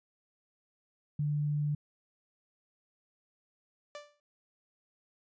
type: tone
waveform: sine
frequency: 147.7 Hz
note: D3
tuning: 10 cents sharp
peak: -28 dBFS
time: 1.19-1.75 s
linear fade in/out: 5 ms
type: tone with exponential decay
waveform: sawtooth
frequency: 587.3 Hz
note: D5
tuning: in tune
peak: -36 dBFS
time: 3.95-4.2 s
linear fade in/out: 1 ms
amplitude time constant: 54 ms
effects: resampled to 16000 Hz